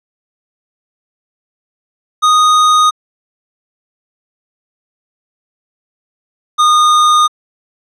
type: tone pair in turn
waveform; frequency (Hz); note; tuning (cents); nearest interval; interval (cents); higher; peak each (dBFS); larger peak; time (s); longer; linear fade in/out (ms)
square; 1241 / 1226; D#6 / D#6; -5 / -26; unison; 21; first; -7; neither; 2.22-2.91 / 6.58-7.28; second; 20
effects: low-pass 7000 Hz 12 dB/octave